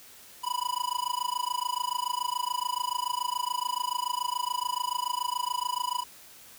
square tone with amplitude modulation, 986 Hz, B5, 3 cents flat, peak -25 dBFS, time 0.43-6.04 s, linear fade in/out 20 ms, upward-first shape sine, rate 27 Hz, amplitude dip 100%, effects white hiss -51 dBFS RMS until 6.58 s

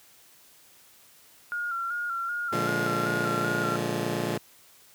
sine tone with vibrato, 1396.9 Hz, F6, in tune, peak -28 dBFS, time 1.52-3.76 s, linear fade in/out 0 ms, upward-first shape square, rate 2.6 Hz, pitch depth 37 cents each way
15% pulse chord, Bb dominant seventh, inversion none, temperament just, 116.54 / 145.68 / 174.81 / 209.8 Hz, Bb2 / D3 / F3 / Ab3, 0 / -14 / +2 / +18 cents, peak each -27 dBFS, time 2.52-4.38 s, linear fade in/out 10 ms
effects white hiss -56 dBFS RMS until 4.94 s + high-pass 60 Hz 12 dB/octave

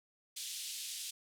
pink band-pass noise, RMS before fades -43 dBFS, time 0.36-1.11 s, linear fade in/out 10 ms, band 3100 to 12000 Hz, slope 24 dB/octave, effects none

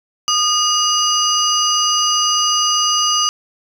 sine tone cluster, 1227 / 2877 / 4849 / 6070 Hz, D#6 / F#7 / D#8 / F#8, -25 / -49 / -45 / +43 cents, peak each -18 dBFS, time 0.28-3.29 s, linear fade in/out 0 ms, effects tanh soft clip ceiling -5 dBFS + 8-bit

